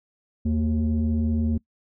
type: tone pair together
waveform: sine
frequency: 80.8 / 227.6 Hz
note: E2 / A#3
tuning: -34 / -41 cents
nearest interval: octave + tritone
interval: 1793 cents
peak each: -21 dBFS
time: 0.45-1.58 s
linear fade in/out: 10 ms
effects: noise-tail reverb RT60 0.1 s tail -23 dB re dry + tanh soft clip ceiling -17 dBFS